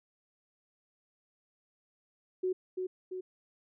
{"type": "tone with echo", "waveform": "sine", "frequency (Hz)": 370, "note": "F#4", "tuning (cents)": 0, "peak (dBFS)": -28, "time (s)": [2.43, 2.53], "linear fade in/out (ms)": 10, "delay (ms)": 340, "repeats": 2, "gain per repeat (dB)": -4, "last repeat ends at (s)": 3.21, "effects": []}